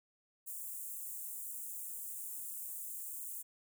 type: high-pass noise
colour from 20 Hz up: white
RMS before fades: -44 dBFS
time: 0.46-3.43 s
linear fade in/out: 20 ms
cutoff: 7400 Hz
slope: 48 dB/octave
effects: none